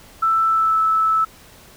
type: tone with pitch glide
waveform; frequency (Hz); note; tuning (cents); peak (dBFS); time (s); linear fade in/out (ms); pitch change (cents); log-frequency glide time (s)
sine; 1325 to 1309; E6 to E6; +9 to -13; -14; 0.22-1.25; 10; -22; 0.45-0.8
effects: pink hiss -46 dBFS RMS until 1.76 s